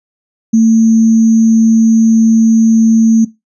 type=tone with sample-and-hold; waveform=sine; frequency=224.6 Hz; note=A3; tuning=36 cents sharp; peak=-4 dBFS; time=0.53-3.25 s; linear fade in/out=10 ms; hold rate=6300 Hz; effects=noise-tail reverb RT60 0.2 s tail -19 dB re dry + resampled to 24000 Hz